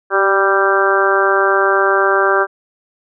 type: harmonic tone with a mistuned harmonic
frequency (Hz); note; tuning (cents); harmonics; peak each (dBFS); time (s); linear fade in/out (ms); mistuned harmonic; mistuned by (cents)
196; G3; 0; 2 / 3 / 4 / 5 / 6 / 7 / 8; -16 / -19 / -21 / -22 / -18 / -19 / -17; 0.1-2.47; 50; 2; -18
effects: none